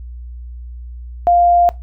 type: tone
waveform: sine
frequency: 698.5 Hz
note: F5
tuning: in tune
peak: -8 dBFS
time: 1.27-1.69 s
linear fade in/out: 0 ms
effects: noise-tail reverb RT60 0.2 s tail -20 dB re dry + added 60 Hz sine -28 dBFS peak until 1.82 s